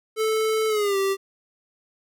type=tone with pitch glide; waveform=square; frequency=438 to 390.2 Hz; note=A4 to G4; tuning=-8 to -8 cents; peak=-21 dBFS; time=0.16-1.17 s; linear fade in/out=50 ms; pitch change=-200 cents; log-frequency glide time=0.68-0.97 s; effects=none